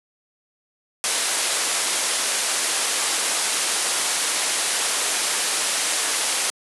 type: low-pass noise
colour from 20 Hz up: white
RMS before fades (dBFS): -23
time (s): 1.04-6.5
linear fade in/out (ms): 0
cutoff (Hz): 11000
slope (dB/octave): 96
effects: high-pass 400 Hz 12 dB/octave